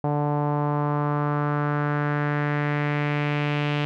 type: tone with low-pass filter sweep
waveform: sawtooth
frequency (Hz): 146.83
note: D3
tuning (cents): 0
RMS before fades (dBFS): -24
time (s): 0.04-3.85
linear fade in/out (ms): 0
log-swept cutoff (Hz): 800 to 2900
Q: 2.6
effects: none